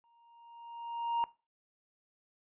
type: tone with exponential growth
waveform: triangle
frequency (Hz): 935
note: A#5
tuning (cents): +5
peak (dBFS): -25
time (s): 0.04-1.24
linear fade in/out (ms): 0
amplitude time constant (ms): 260
effects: noise-tail reverb RT60 0.3 s tail -20 dB re dry + resampled to 8000 Hz